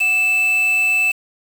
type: tone with quantisation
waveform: triangle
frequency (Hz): 2637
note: E7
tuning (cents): 0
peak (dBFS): -12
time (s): 0-1.12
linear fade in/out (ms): 10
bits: 5
effects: none